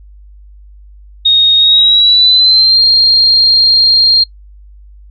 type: tone with pitch glide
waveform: sine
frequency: 3729 to 4210 Hz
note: A#7 to C8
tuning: 0 to +10 cents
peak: -4 dBFS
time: 1.25-4.24 s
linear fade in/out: 10 ms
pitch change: +210 cents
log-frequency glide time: 1.57-2.82 s
effects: noise-tail reverb RT60 0.1 s tail -23 dB re dry + added 50 Hz sine -34 dBFS peak until 5.1 s